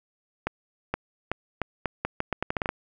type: accelerating click train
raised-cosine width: 0.5 ms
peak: -11 dBFS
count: 14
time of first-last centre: 0.47-2.691 s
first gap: 470 ms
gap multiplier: 0.8
effects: none